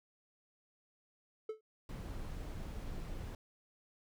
triangle tone with exponential decay, 435.8 Hz, A4, 17 cents flat, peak -32 dBFS, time 1.49-1.61 s, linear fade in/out 5 ms, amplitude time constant 26 ms
brown noise, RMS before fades -43 dBFS, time 1.89-3.35 s, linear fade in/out 2 ms
effects none

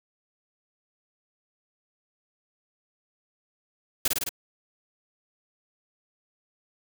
white noise with echo, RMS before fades -23 dBFS, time 4.05-4.08 s, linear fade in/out 5 ms, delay 53 ms, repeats 4, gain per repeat -2 dB, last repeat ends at 4.292 s, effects none

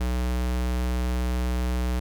square tone, 61.74 Hz, B1, in tune, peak -24 dBFS, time 0-2 s, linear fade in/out 10 ms, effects none

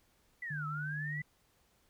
sine linear two-way sweep, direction down then up, 2006 to 1277 to 2006 Hz, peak -38 dBFS, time 0.42-1.22 s, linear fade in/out 5 ms, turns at 0.67 s
sine tone, 150 Hz, D3, 37 cents sharp, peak -38 dBFS, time 0.5-1.22 s, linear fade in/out 10 ms
effects pink hiss -71 dBFS RMS until 1.89 s

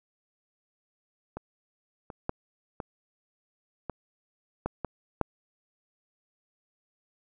clicks, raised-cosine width 1 ms, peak -22 / -26 / -14 / -20 / -19 / -15 / -17 / -10 dBFS, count 8, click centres 1.37 / 2.102 / 2.294 / 2.802 / 3.897 / 4.66 / 4.847 / 5.213 s, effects none

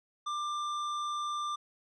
sine tone with hard clipping, 1188 Hz, D6, 20 cents sharp, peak -34 dBFS, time 0.26-1.56 s, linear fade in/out 10 ms, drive 13 dB, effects low-pass 7000 Hz 12 dB/octave

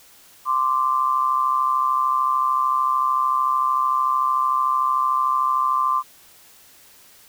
sine tone pair together, 1041.3 / 1174.7 Hz, C6 / D6, -9 / 0 cents, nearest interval major second, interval 209 cents, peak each -20 dBFS, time 0.45-6.03 s, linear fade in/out 50 ms, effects white hiss -50 dBFS RMS until 7.28 s

